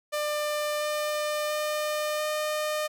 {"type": "tone with pitch steps", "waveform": "sawtooth", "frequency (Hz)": [597, 600.8, 604.6, 608.5], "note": ["D5", "D5", "D#5", "D#5"], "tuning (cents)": [28, 39, -50, -39], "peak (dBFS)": -23, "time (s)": [0.12, 2.88], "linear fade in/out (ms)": 20, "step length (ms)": 690, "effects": []}